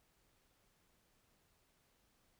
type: silence
effects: pink hiss -75 dBFS RMS until 2.39 s